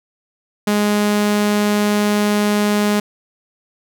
sawtooth tone, 207.7 Hz, G#3, in tune, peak -10 dBFS, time 0.67-3 s, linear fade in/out 5 ms, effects none

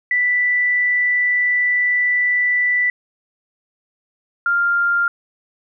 sine tone pair in turn, 1975.5 / 1396.9 Hz, B6 / F6, 0 / 0 cents, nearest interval tritone, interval 600 cents, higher first, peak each -14 dBFS, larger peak neither, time 0.11-2.9 / 4.46-5.08 s, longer first, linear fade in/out 2 ms, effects none

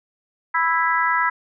harmonic tone, 329.6 Hz, E4, in tune, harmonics 3 / 4 / 5 / 6, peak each -21 / -22 / -23 / -24 dBFS, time 0.54-1.3 s, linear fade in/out 10 ms, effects none

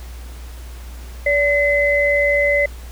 sine tone pair together, 575 / 2039 Hz, D5 / C7, -37 / -45 cents, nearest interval octave + minor seventh, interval 2192 cents, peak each -16 dBFS, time 1.26-2.66 s, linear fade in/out 5 ms, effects added 60 Hz sine -31 dBFS peak until 2.91 s + pink hiss -43 dBFS RMS until 2.91 s

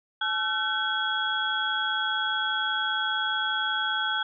sine tone cluster, 859 / 1353 / 1524 / 3325 Hz, A5 / E6 / G6 / G#7, -42 / +45 / -49 / +1 cents, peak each -33 / -33 / -28 / -29 dBFS, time 0.21-4.23 s, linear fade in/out 5 ms, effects none

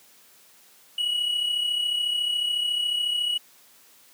triangle tone pair together, 2891 / 2925 Hz, F#7 / F#7, -41 / -21 cents, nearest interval unison, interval 20 cents, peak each -31 / -22 dBFS, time 0.98-3.38 s, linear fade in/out 5 ms, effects white hiss -55 dBFS RMS until 4.13 s + high-pass 150 Hz 12 dB/octave

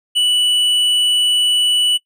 sine tone with hard clipping, 2960 Hz, F#7, in tune, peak -13 dBFS, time 0.15-1.98 s, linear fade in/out 20 ms, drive 6 dB, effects noise-tail reverb RT60 0.1 s tail -21 dB re dry

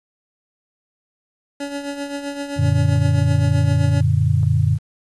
25% pulse tone with tremolo, 283.4 Hz, C#4, 38 cents sharp, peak -19 dBFS, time 1.6-4.01 s, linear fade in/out 5 ms, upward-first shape triangle, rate 7.7 Hz, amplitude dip 65%
sine chord, Gb augmented, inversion none, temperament equal, 92.5 / 116.54 / 146.83 Hz, Gb2 / Bb2 / D3, 0 / 0 / 0 cents, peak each -18 dBFS, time 2.56-4.79 s, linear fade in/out 50 ms
clicks, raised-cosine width 1 ms, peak -28 / -27 dBFS, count 2, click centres 2.959 / 4.432 s
effects resampled to 24000 Hz + 8-bit

